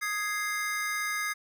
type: chord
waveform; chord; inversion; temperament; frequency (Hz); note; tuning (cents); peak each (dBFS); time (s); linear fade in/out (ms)
square; Ab major; second; equal; 1244.5 / 1661.2 / 2093; Eb6 / Ab6 / C7; 0 / 0 / 0; -36 / -35 / -33; 0.01-1.34; 20
effects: none